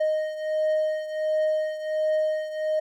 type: beating tone pair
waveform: triangle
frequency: 620 / 621.4 Hz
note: D#5 / D#5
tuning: -6 / -2 cents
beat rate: 1.4 Hz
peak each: -22 / -27 dBFS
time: 0-2.8 s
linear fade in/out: 10 ms
effects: none